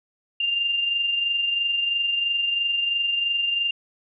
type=tone pair together; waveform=sine; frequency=2794 / 2817 Hz; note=F7 / F7; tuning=0 / +14 cents; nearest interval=unison; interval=14 cents; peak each=-21 / -32 dBFS; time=0.4-3.71 s; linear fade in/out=5 ms; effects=none